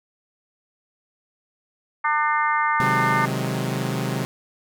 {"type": "harmonic tone", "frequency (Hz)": 300, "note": "D4", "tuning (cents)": 37, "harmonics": [3, 4, 5, 6, 7], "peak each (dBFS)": [-23, -22, -28, -27, -28], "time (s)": [2.04, 3.26], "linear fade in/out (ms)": 10}
{"type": "chord", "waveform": "sawtooth", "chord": "Ab dominant seventh", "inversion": "first", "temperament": "equal", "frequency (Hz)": [130.81, 155.56, 185, 207.7], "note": ["C3", "Eb3", "Gb3", "Ab3"], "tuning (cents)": [0, 0, 0, 0], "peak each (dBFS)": [-22, -26, -26, -27], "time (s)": [2.8, 4.25], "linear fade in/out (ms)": 0}
{"effects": []}